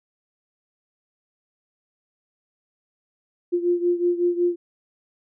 sine beating tone pair, 349.2 / 354.6 Hz, F4 / F4, 0 / +26 cents, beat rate 5.4 Hz, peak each -20 / -24 dBFS, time 3.52-4.56 s, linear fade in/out 20 ms, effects none

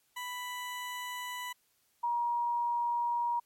20% pulse / sine tone pair in turn, 990 / 950.8 Hz, B5 / A#5, +4 / +34 cents, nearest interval minor second, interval 70 cents, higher first, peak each -32 / -28 dBFS, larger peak second, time 0.16-1.53 / 2.03-3.4 s, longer neither, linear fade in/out 10 ms, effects white hiss -72 dBFS RMS until 3.45 s + MP3 64 kbps

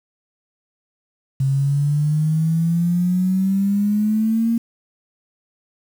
sine exponential sweep, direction up, 133.6 to 233.1 Hz, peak -15 dBFS, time 1.4-4.58 s, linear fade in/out 5 ms, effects 7-bit

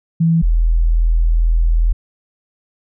sine tone pair in turn, 164.81 / 41.2 Hz, E3 / E1, 0 / 0 cents, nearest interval 2 octaves, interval 2400 cents, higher first, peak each -10 dBFS, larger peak neither, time 0.2-0.42 / 0.42-1.93 s, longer second, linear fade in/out 10 ms, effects none

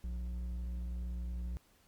sine tone with hard clipping, 60.3 Hz, B1, 41 cents flat, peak -38 dBFS, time 0.04-1.57 s, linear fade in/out 0 ms, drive 6 dB, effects pink hiss -68 dBFS RMS until 1.87 s + Opus 48 kbps

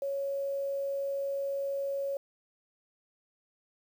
sine tone with quantisation, 554.4 Hz, C#5, in tune, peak -30 dBFS, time 0.02-2.17 s, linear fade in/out 2 ms, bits 9, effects none

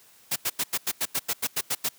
white noise bursts, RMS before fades -26 dBFS, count 12, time 0.31-1.89 s, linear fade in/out 10 ms, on 51 ms, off 88 ms, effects white hiss -56 dBFS RMS until 1.98 s + high-pass 100 Hz 12 dB/octave

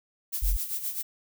violet noise with tremolo, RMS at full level -30 dBFS, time 0.32-1.03 s, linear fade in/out 20 ms, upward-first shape sine, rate 7.7 Hz, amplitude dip 65%
sine tone, 43.65 Hz, F1, in tune, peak -22 dBFS, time 0.42-0.57 s, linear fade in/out 10 ms
effects none

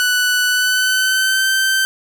sawtooth tone with pitch glide, 1486 to 1550 Hz, F#6 to G6, +7 to -20 cents, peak -10 dBFS, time 0-1.85 s, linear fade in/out 0 ms, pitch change +73 cents, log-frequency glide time 0.47-1.49 s, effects none

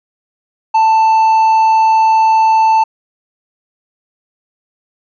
triangle tone, 885 Hz, A5, 10 cents sharp, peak -5 dBFS, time 0.74-2.84 s, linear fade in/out 10 ms, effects resampled to 16000 Hz

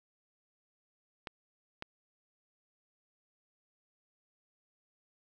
clicks, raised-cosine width 0.3 ms, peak -23 dBFS, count 2, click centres 1.272 / 1.824 s, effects none

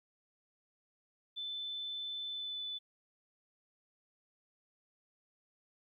sine tone with pitch glide, 3520 to 3492 Hz, A7 to A7, 0 to -14 cents, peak -38 dBFS, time 1.36-2.79 s, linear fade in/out 20 ms, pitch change -14 cents, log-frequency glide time 2.29-2.64 s, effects 13-bit

